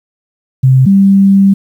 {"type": "tone pair in turn", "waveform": "sine", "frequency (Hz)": [130.81, 195.99], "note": ["C3", "G3"], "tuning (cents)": [0, 0], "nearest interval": "perfect fifth", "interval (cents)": 700, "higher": "second", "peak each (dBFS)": -3, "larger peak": "neither", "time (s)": [[0.63, 0.86], [0.86, 1.54]], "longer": "second", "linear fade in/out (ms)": 10, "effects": ["7-bit"]}